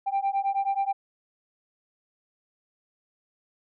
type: beating tone pair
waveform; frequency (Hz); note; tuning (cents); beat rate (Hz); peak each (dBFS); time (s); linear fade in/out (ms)
sine; 784 / 793.4; G5 / G5; 0 / +21; 9.4; -25; 0.06-0.93; 20
effects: tanh soft clip ceiling -20 dBFS